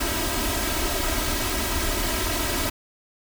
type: noise with comb filter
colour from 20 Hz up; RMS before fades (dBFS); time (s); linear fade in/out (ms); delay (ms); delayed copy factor
pink; -25; 0-2.7; 10; 3.1; +0.9
effects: none